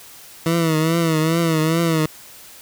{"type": "tone with vibrato", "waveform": "20% pulse", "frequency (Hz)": 162.3, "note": "E3", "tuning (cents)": -27, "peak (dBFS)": -11, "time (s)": [0.46, 2.06], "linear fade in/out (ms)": 2, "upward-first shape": "triangle", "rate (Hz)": 2.4, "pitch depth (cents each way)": 83, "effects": ["white hiss -42 dBFS RMS until 2.61 s"]}